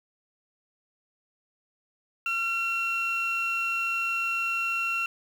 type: tone pair together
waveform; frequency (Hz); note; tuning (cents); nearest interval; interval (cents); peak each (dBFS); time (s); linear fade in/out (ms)
sine; 1363.5 / 2727; F6 / F7; -42 / -42; octave; 1200; -29 / -25; 2.26-5.06; 2
effects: tanh soft clip ceiling -22 dBFS + 8-bit